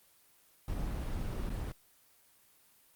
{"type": "noise with dropouts", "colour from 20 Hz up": "brown", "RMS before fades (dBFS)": -36, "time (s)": [0.68, 1.72], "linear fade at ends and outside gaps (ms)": 2, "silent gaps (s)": [1.494, 1.5], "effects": ["white hiss -65 dBFS RMS until 2.95 s", "Opus 24 kbps"]}